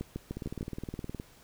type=two click trains; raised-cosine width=3 ms; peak=-22 / -24 dBFS; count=5 / 17; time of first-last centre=0.01-0.61 / 0.37-1.199 s; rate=6.67 / 19.3 Hz; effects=pink hiss -58 dBFS RMS until 1.43 s